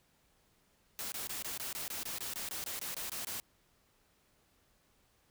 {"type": "noise bursts", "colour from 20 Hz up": "white", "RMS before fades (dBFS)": -40, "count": 16, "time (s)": [0.99, 3.4], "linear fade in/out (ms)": 0, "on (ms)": 130, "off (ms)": 22, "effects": ["pink hiss -71 dBFS RMS until 5.3 s"]}